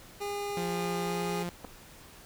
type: tone with pitch glide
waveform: 25% pulse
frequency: 406.9 to 411.2 Hz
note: G#4 to G#4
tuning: -35 to -17 cents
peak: -29 dBFS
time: 0.2-1.44 s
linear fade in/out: 20 ms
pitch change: +18 cents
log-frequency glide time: 1.03-1.13 s
type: tone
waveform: sawtooth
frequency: 174.61 Hz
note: F3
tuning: in tune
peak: -29 dBFS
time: 0.57-1.49 s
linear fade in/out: 0 ms
type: clicks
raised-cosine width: 1 ms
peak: -29 / -28 dBFS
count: 2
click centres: 1.645 / 1.649 s
effects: pink hiss -52 dBFS RMS until 2.25 s